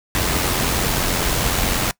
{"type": "noise with amplitude modulation", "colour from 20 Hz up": "pink", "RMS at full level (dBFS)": -18, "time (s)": [0.15, 1.91], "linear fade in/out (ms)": 0, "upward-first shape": "sine", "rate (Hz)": 89.2, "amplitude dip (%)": 40, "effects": ["noise-tail reverb RT60 0.1 s tail -22 dB re dry"]}